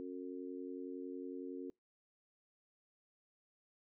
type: harmonic tone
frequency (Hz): 90.9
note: F#2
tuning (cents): -30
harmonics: 3 / 4 / 5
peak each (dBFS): -45 / -47 / -49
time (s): 0-1.7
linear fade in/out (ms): 0
effects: noise-tail reverb RT60 0.2 s tail -26 dB re dry